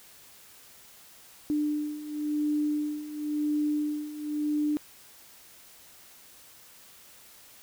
sine beating tone pair, 297.9 / 298.85 Hz, D4 / D4, +25 / +30 cents, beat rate 0.95 Hz, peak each -32 / -28 dBFS, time 1.5-4.77 s, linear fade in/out 0 ms, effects white hiss -53 dBFS RMS until 7.62 s

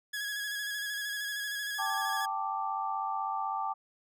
sawtooth tone with vibrato, 1670 Hz, G#6, 9 cents sharp, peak -30 dBFS, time 0.13-2.26 s, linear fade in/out 10 ms, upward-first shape square, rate 13 Hz, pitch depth 25 cents each way
sine chord, G suspended second, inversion none, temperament equal, 784 / 880 / 1174.7 Hz, G5 / A5 / D6, 0 / 0 / 0 cents, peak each -35 dBFS, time 1.78-3.74 s, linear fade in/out 20 ms
effects none

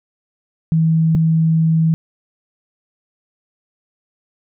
sine tone pair in turn, 161.5 / 161.5 Hz, E3 / E3, -35 / -35 cents, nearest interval unison, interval 0 cents, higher neither, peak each -11 dBFS, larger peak neither, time 0.72-1.15 / 1.15-1.94 s, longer second, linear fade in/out 0 ms, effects none

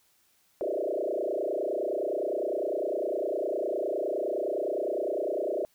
sine tone with frequency modulation, 493.9 Hz, B4, in tune, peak -27 dBFS, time 0.61-5.65 s, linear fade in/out 0 ms, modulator 29.8 Hz, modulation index 4.9, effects white hiss -67 dBFS RMS until 5.74 s

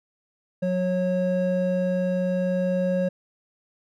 triangle tone pair together, 182.54 / 547 Hz, F#3 / C#5, -23 / -23 cents, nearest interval octave + perfect fifth, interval 1900 cents, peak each -22 dBFS, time 0.62-3.09 s, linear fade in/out 10 ms, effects none

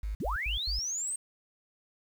sine tone bursts, 51.91 Hz, G#1, in tune, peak -31 dBFS, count 4, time 0.03-0.792 s, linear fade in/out 5 ms, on 120 ms, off 94 ms
sine linear sweep, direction up, 98.1 to 8570 Hz, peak -31 dBFS, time 0.2-1.16 s, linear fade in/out 5 ms
effects 9-bit

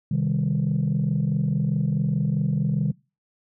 sine chord, C minor, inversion none, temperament equal with one note detuned, 130.81 / 155.56 / 198.5 Hz, C3 / Eb3 / G3, 0 / 0 / +22 cents, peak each -24 / -22 / -25 dBFS, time 0.11-2.92 s, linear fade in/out 5 ms, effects noise-tail reverb RT60 0.3 s tail -24 dB re dry + tanh soft clip ceiling -15 dBFS

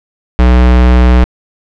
square tone, 61.74 Hz, B1, in tune, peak -4 dBFS, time 0.39-1.24 s, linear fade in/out 0 ms, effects low-pass 3000 Hz 12 dB/octave + 7-bit

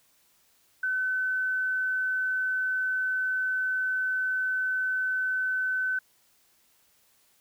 sine tone, 1517 Hz, F#6, 43 cents sharp, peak -25 dBFS, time 0.83-5.99 s, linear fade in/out 5 ms, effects white hiss -65 dBFS RMS until 7.4 s

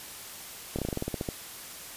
slowing click train, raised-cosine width 2 ms, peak -17 dBFS, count 12, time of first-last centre 0.76-1.288 s, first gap 27 ms, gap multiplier 1.11, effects white hiss -43 dBFS RMS until 1.96 s + resampled to 32000 Hz

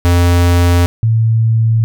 square / sine tone pair in turn, 87.31 / 112.63 Hz, F2 / A2, 0 / +41 cents, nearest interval major third, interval 441 cents, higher second, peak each -8 dBFS, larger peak neither, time 0.05-0.86 / 1.03-1.84 s, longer neither, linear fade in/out 0 ms, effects none

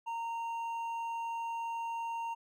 triangle tone with hard clipping, 923 Hz, A#5, 17 cents flat, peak -36 dBFS, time 0.06-2.35 s, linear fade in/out 20 ms, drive 8 dB, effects none

